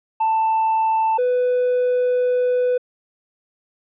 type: tone pair in turn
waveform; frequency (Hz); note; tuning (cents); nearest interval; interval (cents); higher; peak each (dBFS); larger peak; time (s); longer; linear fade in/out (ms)
triangle; 886 / 497.3; A5 / B4; +12 / +12; minor seventh; 1000; first; -13; neither; 0.2-1.18 / 1.18-2.78; second; 10
effects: tanh soft clip ceiling -10 dBFS + resampled to 8000 Hz